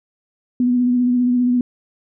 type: tone with vibrato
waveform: sine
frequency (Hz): 246.7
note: B3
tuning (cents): -2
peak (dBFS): -13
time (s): 0.6-1.61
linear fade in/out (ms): 2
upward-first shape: sine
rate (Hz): 15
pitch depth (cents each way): 25
effects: none